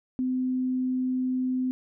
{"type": "tone", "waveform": "sine", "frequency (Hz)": 255.8, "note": "C4", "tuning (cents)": -39, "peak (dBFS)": -24, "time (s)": [0.19, 1.71], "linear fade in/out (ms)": 0, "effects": []}